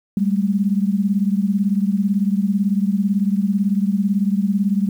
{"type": "beating tone pair", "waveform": "sine", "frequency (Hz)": [194.9, 212.9], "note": ["G3", "G#3"], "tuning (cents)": [-10, 43], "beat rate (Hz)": 18, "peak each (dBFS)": [-17, -20], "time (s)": [0.17, 4.89], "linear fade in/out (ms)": 2, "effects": ["8-bit"]}